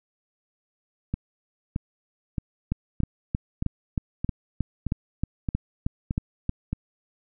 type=two click trains; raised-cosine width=5 ms; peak=-12 / -14 dBFS; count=13 / 10; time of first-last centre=2.72-6.494 / 1.14-6.73 s; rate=3.18 / 1.61 Hz; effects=none